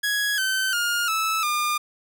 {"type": "tone with pitch steps", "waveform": "sawtooth", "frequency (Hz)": [1667, 1537.5, 1418.1, 1307.9, 1206.3], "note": ["G#6", "G6", "F6", "E6", "D6"], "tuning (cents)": [6, -34, 26, -14, 46], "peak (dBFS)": -18, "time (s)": [0.03, 1.78], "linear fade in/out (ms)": 10, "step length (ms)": 350, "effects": []}